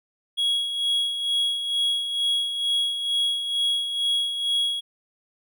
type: tone with tremolo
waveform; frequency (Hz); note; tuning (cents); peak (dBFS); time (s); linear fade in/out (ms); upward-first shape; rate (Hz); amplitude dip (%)
triangle; 3322; G#7; 0; -18; 0.37-4.81; 20; sine; 2.2; 55
effects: none